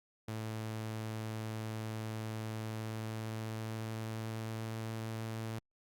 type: tone with pitch glide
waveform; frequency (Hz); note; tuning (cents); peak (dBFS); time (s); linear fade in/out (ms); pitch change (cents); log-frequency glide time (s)
sawtooth; 110 to 111.73; A2 to A2; 0 to +27; -34; 0.28-5.59; 5; +27; 2.62-4.85
effects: Opus 48 kbps